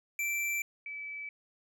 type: tone pair in turn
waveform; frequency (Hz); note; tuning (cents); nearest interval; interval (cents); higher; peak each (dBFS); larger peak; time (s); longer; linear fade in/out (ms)
square / sine; 2340 / 2302; D7 / D7; -7 / -35; unison; 28; first; -31 / -38; first; 0.19-0.62 / 0.86-1.29; neither; 2
effects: none